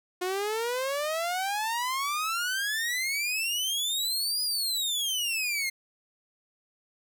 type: exponential two-way sweep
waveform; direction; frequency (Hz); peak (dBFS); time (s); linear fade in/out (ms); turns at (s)
sawtooth; up then down; 357 to 4978 to 2094; -24; 0.21-5.7; 10; 4.42
effects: none